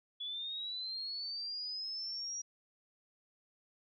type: linear sweep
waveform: sine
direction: up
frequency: 3395 to 5740 Hz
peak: -38 dBFS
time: 0.2-2.42 s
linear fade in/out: 10 ms
effects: none